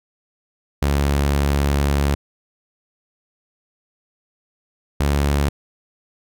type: tone pair in turn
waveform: sawtooth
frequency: 70.9 / 71.43 Hz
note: C#2 / D2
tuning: +40 / -47 cents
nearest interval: unison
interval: 13 cents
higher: second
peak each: -12 dBFS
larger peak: neither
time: 0.82-2.15 / 5-5.49 s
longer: first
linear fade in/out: 5 ms
effects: none